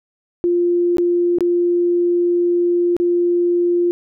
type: tone with dropouts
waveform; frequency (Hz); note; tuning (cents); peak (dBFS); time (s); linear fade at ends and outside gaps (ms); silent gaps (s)
sine; 349.2; F4; 0; -13; 0.44-3.91; 0; 0.97-0.983 / 1.385-1.407 / 2.966-3
effects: none